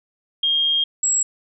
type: tone pair in turn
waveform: sine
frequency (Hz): 3228 / 7678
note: G#7 / B8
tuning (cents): -50 / -50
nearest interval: octave + minor third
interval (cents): 1500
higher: second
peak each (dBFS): -16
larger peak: neither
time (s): 0.43-0.84 / 1.03-1.23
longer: first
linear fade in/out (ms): 5
effects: none